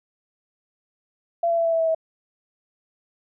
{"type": "tone with pitch steps", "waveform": "sine", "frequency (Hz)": [680, 674.1, 668.3, 662.6, 656.8, 651.2, 645.6], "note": ["F5", "E5", "E5", "E5", "E5", "E5", "E5"], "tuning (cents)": [-46, 39, 24, 9, -6, -21, -36], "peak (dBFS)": -18, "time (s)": [1.43, 1.948], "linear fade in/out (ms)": 5, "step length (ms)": 74, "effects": []}